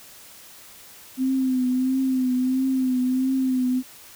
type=tone with vibrato; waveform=sine; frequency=258.2 Hz; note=C4; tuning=23 cents flat; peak=-19 dBFS; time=1.17-3.83 s; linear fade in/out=50 ms; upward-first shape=triangle; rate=1.5 Hz; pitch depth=51 cents each way; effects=white hiss -46 dBFS RMS until 4.15 s

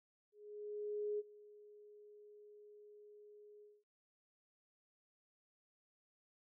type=tone with ADSR envelope; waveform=sine; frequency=417.4 Hz; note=G#4; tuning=9 cents sharp; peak=-36 dBFS; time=0.32-3.84 s; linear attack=870 ms; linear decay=32 ms; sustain=-21 dB; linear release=220 ms; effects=none

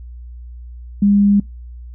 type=tone; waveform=sine; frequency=202.3 Hz; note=G#3; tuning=45 cents flat; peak=-9 dBFS; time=1.02-1.4 s; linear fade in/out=5 ms; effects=noise-tail reverb RT60 0.2 s tail -25 dB re dry + added 60 Hz sine -31 dBFS peak until 1.94 s

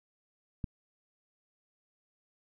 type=click; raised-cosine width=5 ms; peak=-22 dBFS; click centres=0.642 s; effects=none

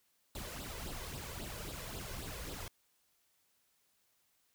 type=noise with flanger; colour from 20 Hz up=pink; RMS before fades=-44 dBFS; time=0.35-2.68 s; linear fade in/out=2 ms; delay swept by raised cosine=0.23 to 2.03 ms; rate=3.7 Hz; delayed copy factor=+0.65; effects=white hiss -75 dBFS RMS until 4.54 s

